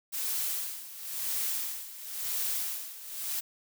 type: noise with tremolo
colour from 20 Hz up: blue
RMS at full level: -31 dBFS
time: 0.12-3.41 s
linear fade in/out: 20 ms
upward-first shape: sine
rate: 0.96 Hz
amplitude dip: 80%
effects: none